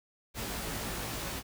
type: noise with comb filter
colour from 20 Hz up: pink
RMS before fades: -37 dBFS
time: 0.34-1.43 s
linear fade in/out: 50 ms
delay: 18 ms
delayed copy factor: +0.95
effects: none